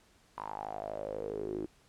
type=tone with band-pass filter sweep; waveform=sawtooth; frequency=52.2 Hz; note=G#1; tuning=10 cents sharp; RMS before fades=-39 dBFS; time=0.37-1.66 s; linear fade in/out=0 ms; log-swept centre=1000 to 330 Hz; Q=7.5; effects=pink hiss -65 dBFS RMS until 1.88 s + low-pass 10000 Hz 12 dB/octave